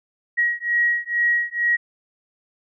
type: beating tone pair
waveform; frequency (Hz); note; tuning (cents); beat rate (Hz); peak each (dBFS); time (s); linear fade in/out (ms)
sine; 1900 / 1902.2; A#6 / A#6; +33 / +35; 2.2; -21; 0.37-1.77; 20
effects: none